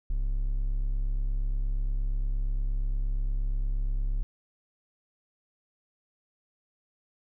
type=tone; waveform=triangle; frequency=34.27 Hz; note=C#1; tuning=19 cents flat; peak=-23 dBFS; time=0.1-4.23 s; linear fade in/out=0 ms; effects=none